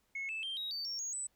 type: tone with pitch steps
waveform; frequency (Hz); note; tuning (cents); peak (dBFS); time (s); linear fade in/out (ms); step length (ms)
sine; 2185 / 2629 / 3162 / 3804 / 4577 / 5506 / 6624 / 7968; C#7 / E7 / G7 / A#7 / D8 / F8 / G#8 / B8; -26 / -5 / +14 / +34 / -45 / -25 / -5 / +14; -35; 0.15-1.27; 5; 140
effects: tanh soft clip ceiling -34 dBFS + pink hiss -75 dBFS RMS until 1.35 s